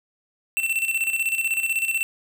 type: tone with tremolo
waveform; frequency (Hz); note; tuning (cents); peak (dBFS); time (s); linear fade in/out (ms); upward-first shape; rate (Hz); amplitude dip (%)
square; 2689; E7; +34; -20; 0.57-2.03; 0; square; 16; 60
effects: 10-bit